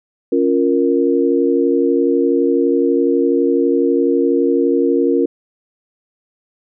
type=chord; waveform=sine; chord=Bb minor; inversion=first; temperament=equal; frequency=277.2 / 349.2 / 466.2 Hz; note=Db4 / F4 / Bb4; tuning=0 / 0 / 0 cents; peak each=-16 dBFS; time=0.32-5.26 s; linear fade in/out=5 ms; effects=none